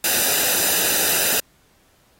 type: noise with comb filter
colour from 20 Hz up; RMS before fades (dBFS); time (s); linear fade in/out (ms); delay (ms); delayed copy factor
white; -19; 0.04-1.4; 2; 0.91; -0.65
effects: pink hiss -59 dBFS RMS until 2.19 s + AAC 48 kbps